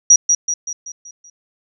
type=tone with echo; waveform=sine; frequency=5770 Hz; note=F#8; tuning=44 cents flat; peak=-4 dBFS; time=0.1-0.16 s; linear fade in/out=5 ms; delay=190 ms; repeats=6; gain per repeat=-6 dB; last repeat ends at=1.3 s; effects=none